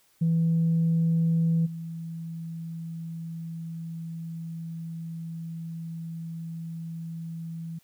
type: tone with level steps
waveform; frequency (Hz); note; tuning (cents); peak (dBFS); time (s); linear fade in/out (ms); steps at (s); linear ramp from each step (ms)
sine; 164.81; E3; 0; -19 / -33; 0.21-7.79; 10; 1.65; 20
effects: tanh soft clip ceiling -17 dBFS + white hiss -64 dBFS RMS until 7.83 s